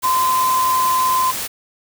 sine tone in noise, 1030 Hz, C6, 28 cents flat, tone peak -14 dBFS, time 0.03-1.32 s, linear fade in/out 20 ms, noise white, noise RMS -25 dBFS, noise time 0.02-1.48 s, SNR +8 dB, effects none

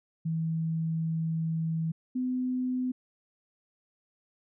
sine tone pair in turn, 162.1 / 253.6 Hz, E3 / B3, -29 / +46 cents, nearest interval minor sixth, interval 775 cents, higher second, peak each -27 dBFS, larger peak neither, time 0.25-1.92 / 2.15-2.92 s, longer first, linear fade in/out 10 ms, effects none

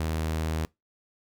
sawtooth tone, 79.4 Hz, D#2, 36 cents sharp, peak -23 dBFS, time 0-0.65 s, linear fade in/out 0 ms, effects noise-tail reverb RT60 0.2 s tail -24 dB re dry

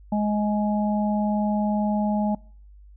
harmonic tone, 209.4 Hz, G#3, 15 cents sharp, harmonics 1 / 3 / 4, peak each -21 / -30 / -29 dBFS, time 0.12-2.35 s, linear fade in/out 5 ms, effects noise-tail reverb RT60 0.5 s tail -25 dB re dry + added 50 Hz sine -45 dBFS peak until 2.96 s

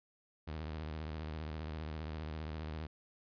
sawtooth tone with vibrato, 77.78 Hz, D#2, in tune, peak -36 dBFS, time 0.47-2.87 s, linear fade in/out 10 ms, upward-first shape square, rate 15 Hz, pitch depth 79 cents each way, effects resampled to 11025 Hz

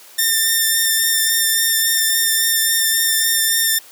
5% pulse tone with vibrato, 1801 Hz, A6, 40 cents sharp, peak -4 dBFS, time 0.18-3.79 s, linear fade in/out 10 ms, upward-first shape triangle, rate 3.6 Hz, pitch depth 18 cents each way, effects white hiss -43 dBFS RMS until 3.91 s + high-pass 300 Hz 12 dB/octave

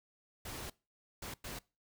pink noise bursts at uneven times, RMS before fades -44 dBFS, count 3, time 0.45-0.7 / 1.22-1.34 / 1.44-1.59 s, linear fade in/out 5 ms, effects noise-tail reverb RT60 0.3 s tail -23 dB re dry

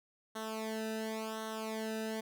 sawtooth tone with flanger, 220 Hz, A3, in tune, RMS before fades -39 dBFS, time 0.35-2.21 s, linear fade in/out 10 ms, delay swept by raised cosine 0.41 to 0.92 ms, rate 0.92 Hz, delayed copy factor -0.9, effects none

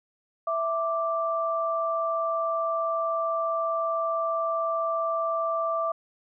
sine tone pair together, 659.3 / 1174.7 Hz, E5 / D6, 0 / 0 cents, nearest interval minor seventh, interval 1000 cents, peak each -27 dBFS, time 0.47-5.92 s, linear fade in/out 5 ms, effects none

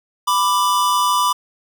square tone pair together, 991 / 1178.5 Hz, B5 / D6, +6 / +6 cents, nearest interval minor third, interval 300 cents, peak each -18 dBFS, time 0.27-1.33 s, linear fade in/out 10 ms, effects none

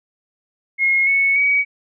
sine tone with pitch steps, 2156 / 2209 / 2263 Hz, C#7 / C#7 / C#7, -49 / -7 / +35 cents, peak -13 dBFS, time 0.78-1.65 s, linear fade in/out 50 ms, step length 290 ms, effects none

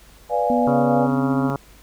sine chord, B diminished seventh, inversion none, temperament equal, 493.9 / 587.3 / 698.5 / 830.6 Hz, B4 / D5 / F5 / Ab5, 0 / 0 / 0 / 0 cents, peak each -23 dBFS, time 0.29-1.09 s, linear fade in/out 50 ms
sine tone with pitch glide, 244.9 to 262.5 Hz, B3 to C4, -14 to +6 cents, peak -19 dBFS, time 0.5-1.5 s, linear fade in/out 0 ms, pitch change +120 cents, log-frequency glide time 0.88-1.27 s
harmonic tone, 138.59 Hz, C#3, in tune, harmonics 1 / 2 / 3 / 4 / 5 / 6 / 7 / 8 / 9 / 10, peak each -25 / -28 / -30 / -31 / -32 / -33 / -33 / -34 / -35 / -35 dBFS, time 0.67-1.56 s, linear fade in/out 2 ms
effects added 50 Hz sine -50 dBFS peak until 1.82 s + pink hiss -50 dBFS RMS until 1.82 s

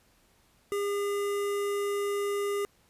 square tone with notch filter, 405 Hz, G#4, 43 cents flat, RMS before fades -30 dBFS, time 0.72-2.65 s, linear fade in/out 0 ms, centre 4300 Hz, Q 1.5, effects pink hiss -65 dBFS RMS until 2.89 s + resampled to 32000 Hz

